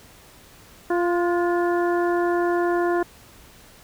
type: harmonic tone with a mistuned harmonic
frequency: 348.1 Hz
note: F4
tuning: 6 cents flat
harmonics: 1 / 2 / 3 / 4 / 5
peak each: -20 / -26 / -30 / -32 / -34 dBFS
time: 0.9-3.03 s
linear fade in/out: 5 ms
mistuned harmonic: 4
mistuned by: +44 cents
effects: pink hiss -49 dBFS RMS until 3.83 s